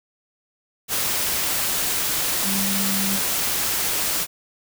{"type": "tone in noise", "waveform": "sine", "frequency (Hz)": 196, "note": "G3", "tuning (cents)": 0, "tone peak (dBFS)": -25, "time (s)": [2.43, 3.2], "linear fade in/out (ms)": 50, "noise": "white", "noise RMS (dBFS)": -23, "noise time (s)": [0.88, 4.27], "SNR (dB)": -5, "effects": []}